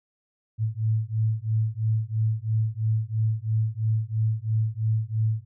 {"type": "beating tone pair", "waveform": "sine", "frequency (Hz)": [108.7, 111.7], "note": ["A2", "A2"], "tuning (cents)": [-21, 27], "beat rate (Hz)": 3, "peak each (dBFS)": -25, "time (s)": [0.58, 5.45], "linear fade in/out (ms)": 50, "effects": []}